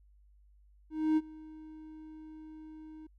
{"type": "tone with ADSR envelope", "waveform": "triangle", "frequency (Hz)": 312.1, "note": "D#4", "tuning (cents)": 5, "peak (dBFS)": -21, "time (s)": [0.9, 3.07], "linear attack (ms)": 270, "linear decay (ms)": 38, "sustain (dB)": -23, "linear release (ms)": 7, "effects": ["added 50 Hz sine -59 dBFS peak until 3.18 s"]}